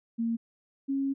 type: tone pair in turn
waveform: sine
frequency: 230 / 273.5 Hz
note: A#3 / C#4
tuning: -23 / -23 cents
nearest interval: minor third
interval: 300 cents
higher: second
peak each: -26 dBFS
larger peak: neither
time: 0.18-0.37 / 0.88-1.14 s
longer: second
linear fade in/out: 20 ms
effects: none